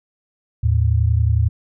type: tone pair together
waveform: sine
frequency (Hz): 78.98 / 110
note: D#2 / A2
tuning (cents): +26 / 0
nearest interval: tritone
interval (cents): 574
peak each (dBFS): -16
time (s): 0.63-1.49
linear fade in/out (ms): 10
effects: none